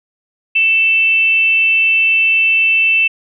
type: tone with frequency modulation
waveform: sine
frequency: 2656 Hz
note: E7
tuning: 12 cents sharp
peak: -9 dBFS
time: 0.55-3.08 s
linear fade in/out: 10 ms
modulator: 422 Hz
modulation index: 0.25
effects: none